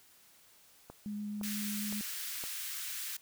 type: click train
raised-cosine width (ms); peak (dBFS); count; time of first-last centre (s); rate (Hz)
1; -32; 4; 0.9-2.438; 1.95
type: tone with vibrato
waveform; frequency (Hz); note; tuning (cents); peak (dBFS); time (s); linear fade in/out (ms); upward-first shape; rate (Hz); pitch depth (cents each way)
sine; 207.7; G#3; 0; -36; 1.06-2.01; 0; sine; 7.9; 9
type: high-pass noise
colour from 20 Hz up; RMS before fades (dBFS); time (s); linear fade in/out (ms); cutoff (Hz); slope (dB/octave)
white; -40; 1.43-3.17; 5; 1400; 24
effects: white hiss -62 dBFS RMS until 3.21 s